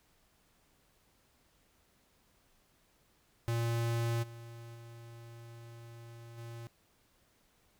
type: tone with level steps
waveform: square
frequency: 116.54 Hz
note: A#2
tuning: in tune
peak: -31 / -47 / -49 / -44 dBFS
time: 3.48-6.67 s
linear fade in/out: 0 ms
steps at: 4.22 / 4.74 / 6.37 s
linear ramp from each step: 20 ms
effects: pink hiss -70 dBFS RMS until 7.79 s